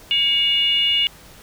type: tone with frequency modulation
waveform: sine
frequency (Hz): 2858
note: F7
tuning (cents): +39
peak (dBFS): -15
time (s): 0.11-1.07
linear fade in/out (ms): 0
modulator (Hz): 612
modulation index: 0.58
effects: pink hiss -45 dBFS RMS until 1.42 s